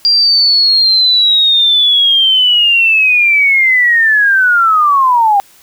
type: linear sweep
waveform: sine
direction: down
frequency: 4783 to 784 Hz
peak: -6 dBFS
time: 0.05-5.4 s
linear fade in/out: 0 ms
effects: white hiss -44 dBFS RMS until 5.62 s